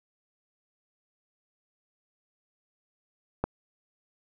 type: click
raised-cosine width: 1 ms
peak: -12 dBFS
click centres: 3.44 s
effects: none